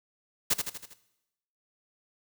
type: noise with echo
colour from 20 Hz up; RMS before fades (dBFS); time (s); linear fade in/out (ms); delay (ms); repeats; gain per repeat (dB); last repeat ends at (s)
white; -24; 0.5-0.54; 10; 80; 5; -5; 0.94
effects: noise-tail reverb RT60 0.9 s tail -17 dB re dry